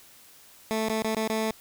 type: tone with dropouts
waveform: 15% pulse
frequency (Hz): 220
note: A3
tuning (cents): 0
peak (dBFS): -19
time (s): 0.71-1.51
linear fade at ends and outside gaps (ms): 0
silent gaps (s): 0.887-0.897 / 1.023-1.046 / 1.147-1.167 / 1.276-1.298
effects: white hiss -53 dBFS RMS until 1.6 s